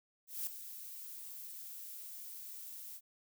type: noise with ADSR envelope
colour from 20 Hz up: violet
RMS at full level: -37 dBFS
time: 0.27-3.01 s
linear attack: 200 ms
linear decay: 3 ms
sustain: -11 dB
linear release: 55 ms
effects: none